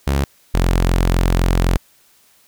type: tone pair in turn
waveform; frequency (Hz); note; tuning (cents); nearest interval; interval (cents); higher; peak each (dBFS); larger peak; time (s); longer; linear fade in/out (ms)
sawtooth; 69.3 / 43.92; C#2 / F1; 0 / +11; minor sixth; 789; first; -11 / -9; second; 0.07-0.24 / 0.54-1.77; second; 0
effects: white hiss -54 dBFS RMS until 2.47 s